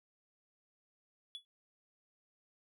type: tone with exponential decay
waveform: triangle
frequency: 3406 Hz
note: G#7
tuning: 43 cents sharp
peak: -37 dBFS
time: 1.35-1.45 s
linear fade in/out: 0 ms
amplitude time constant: 20 ms
effects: none